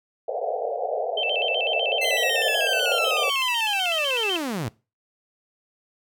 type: band-pass noise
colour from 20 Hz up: white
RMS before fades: -27 dBFS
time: 0.28-3.3 s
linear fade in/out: 5 ms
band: 440 to 760 Hz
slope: 96 dB/octave
type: tone with vibrato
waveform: sine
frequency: 2875 Hz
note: F7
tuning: 50 cents sharp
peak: -23 dBFS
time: 1.17-4.37 s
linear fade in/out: 5 ms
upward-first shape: square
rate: 8 Hz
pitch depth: 140 cents each way
type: linear sweep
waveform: sawtooth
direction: down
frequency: 2090 to 97 Hz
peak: -22 dBFS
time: 2.01-4.69 s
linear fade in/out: 10 ms
effects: noise-tail reverb RT60 0.3 s tail -22 dB re dry